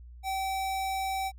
square tone, 770 Hz, G5, 31 cents flat, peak -30 dBFS, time 0.23-1.32 s, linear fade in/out 50 ms, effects added 60 Hz sine -45 dBFS peak until 1.38 s

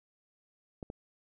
clicks, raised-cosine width 2 ms, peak -27 dBFS, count 2, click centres 0.828 / 0.901 s, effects none

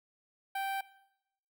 sawtooth tone with notch filter, 781 Hz, G5, 7 cents flat, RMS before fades -35 dBFS, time 0.55-0.81 s, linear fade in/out 5 ms, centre 6300 Hz, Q 0.55, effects noise-tail reverb RT60 0.8 s tail -18 dB re dry

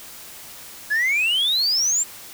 sine exponential sweep, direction up, 1661.2 to 7540 Hz, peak -15 dBFS, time 0.9-2.04 s, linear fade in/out 20 ms, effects tanh soft clip ceiling -16 dBFS + white hiss -40 dBFS RMS until 2.33 s

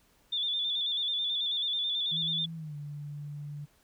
sine tone with vibrato, 3520 Hz, A7, in tune, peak -28 dBFS, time 0.32-2.46 s, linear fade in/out 10 ms, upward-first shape square, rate 9.2 Hz, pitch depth 41 cents each way
sine tone with pitch glide, 164.1 to 146.2 Hz, E3 to D3, -8 to -7 cents, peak -37 dBFS, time 2.11-3.66 s, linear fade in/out 20 ms, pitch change -199 cents, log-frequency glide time 2.55-2.75 s
effects pink hiss -66 dBFS RMS until 3.83 s

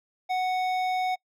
triangle tone with hard clipping, 740 Hz, F#5, in tune, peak -26 dBFS, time 0.29-1.16 s, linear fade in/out 20 ms, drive 15 dB, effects noise-tail reverb RT60 0.1 s tail -26 dB re dry

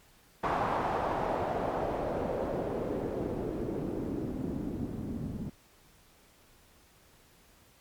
white noise with low-pass filter sweep, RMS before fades -33 dBFS, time 0.43-5.5 s, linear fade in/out 10 ms, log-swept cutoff 990 to 210 Hz, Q 2, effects pink hiss -61 dBFS RMS until 7.8 s + MP3 96 kbps

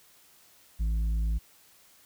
sine tone with tanh clipping, 54.6 Hz, A1, 13 cents flat, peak -26 dBFS, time 0.79-1.39 s, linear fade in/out 20 ms, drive 6 dB, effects white hiss -59 dBFS RMS until 2.05 s

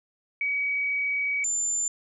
sine tone pair in turn, 2267 / 7160 Hz, C#7 / A8, +38 / +29 cents, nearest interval octave + minor sixth, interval 1991 cents, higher second, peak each -24 dBFS, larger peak neither, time 0.41-1.44 / 1.44-1.88 s, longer first, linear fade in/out 2 ms, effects none

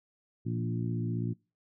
harmonic tone with a mistuned harmonic, 58.27 Hz, A#1, in tune, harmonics 2 / 3 / 4 / 5 / 6, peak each -32 / -36 / -38 / -40 / -42 dBFS, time 0.45-1.34 s, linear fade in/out 20 ms, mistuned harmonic 3, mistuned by -25 cents, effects noise-tail reverb RT60 0.3 s tail -24 dB re dry

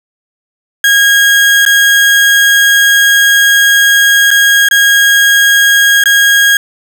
35% pulse tone with dropouts, 1635 Hz, G#6, 28 cents flat, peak -3 dBFS, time 0.84-6.57 s, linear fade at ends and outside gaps 2 ms, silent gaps 1.652-1.662 / 4.306-4.312 / 4.687-4.711 / 6.038-6.057 s, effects none

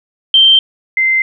sine tone pair in turn, 3136 / 2077 Hz, G7 / C7, 0 / -13 cents, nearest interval perfect fifth, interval 713 cents, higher first, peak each -4 / -9 dBFS, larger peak first, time 0.34-0.59 / 0.97-1.22 s, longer neither, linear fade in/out 2 ms, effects none

